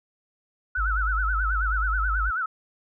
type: tone with vibrato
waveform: sine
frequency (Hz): 1400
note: F6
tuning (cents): +4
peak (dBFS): -24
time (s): 0.75-2.46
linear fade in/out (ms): 5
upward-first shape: sine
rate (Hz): 9.3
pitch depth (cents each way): 150
type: tone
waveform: sine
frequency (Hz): 51.91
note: G#1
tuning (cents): 0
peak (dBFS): -24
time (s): 0.77-2.31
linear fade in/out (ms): 20
effects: none